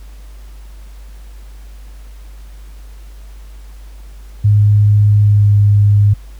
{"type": "tone with pitch glide", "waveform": "sine", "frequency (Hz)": [103.83, 102.58], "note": ["G#2", "G#2"], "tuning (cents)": [0, -21], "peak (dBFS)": -6, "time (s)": [4.44, 6.14], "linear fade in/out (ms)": 10, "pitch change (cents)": -21, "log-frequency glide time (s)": [5.21, 5.52], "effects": ["added 50 Hz sine -31 dBFS peak until 6.39 s", "pink hiss -48 dBFS RMS until 6.39 s"]}